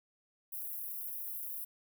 white high-pass noise, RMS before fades -41 dBFS, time 0.52-1.65 s, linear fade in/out 10 ms, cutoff 11000 Hz, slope 48 dB/octave, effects none

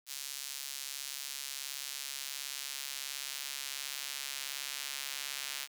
square tone with high-pass filter sweep, 69.3 Hz, C#2, in tune, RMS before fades -41 dBFS, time 0.06-5.68 s, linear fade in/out 50 ms, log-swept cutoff 4600 to 2800 Hz, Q 0.79, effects none

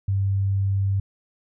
sine tone, 98 Hz, G2, in tune, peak -19 dBFS, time 0.08-1 s, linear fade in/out 5 ms, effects none

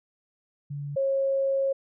sine tone pair in turn, 143.4 / 543.4 Hz, D3 / C#5, -41 / -35 cents, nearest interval octave + major seventh, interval 2306 cents, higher second, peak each -31 / -22 dBFS, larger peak second, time 0.7-0.96 / 0.96-1.73 s, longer second, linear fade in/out 10 ms, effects none

